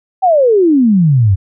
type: exponential sweep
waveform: sine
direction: down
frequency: 784 to 90.1 Hz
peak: -6 dBFS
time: 0.22-1.36 s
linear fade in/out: 20 ms
effects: none